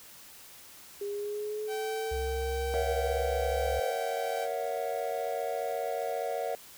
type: linear sweep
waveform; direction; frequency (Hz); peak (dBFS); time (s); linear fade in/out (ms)
sine; up; 403.2 to 516; -32; 1.01-3.91; 5
type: tone with tremolo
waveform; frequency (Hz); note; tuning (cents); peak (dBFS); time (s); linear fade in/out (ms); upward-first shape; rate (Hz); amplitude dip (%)
sawtooth; 773; G5; -24; -32; 1.67-4.48; 50; triangle; 1.1; 25
type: tone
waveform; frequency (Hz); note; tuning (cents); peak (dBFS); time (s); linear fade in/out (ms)
sine; 67.8; C#2; -38; -33; 2.11-3.8; 10
type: chord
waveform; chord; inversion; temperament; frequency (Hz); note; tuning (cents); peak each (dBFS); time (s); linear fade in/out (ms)
triangle; F# dominant seventh; first; equal with one note detuned; 466.2 / 554.4 / 659.3 / 734; A#4 / C#5 / E5 / F#5; 0 / 0 / 0 / -14; -34; 2.74-6.55; 0
effects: white hiss -51 dBFS RMS until 6.77 s